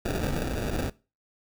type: noise with sample-and-hold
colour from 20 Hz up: pink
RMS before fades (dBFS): -29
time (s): 0.05-0.9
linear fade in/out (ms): 5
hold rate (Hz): 1050
effects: noise-tail reverb RT60 0.3 s tail -20 dB re dry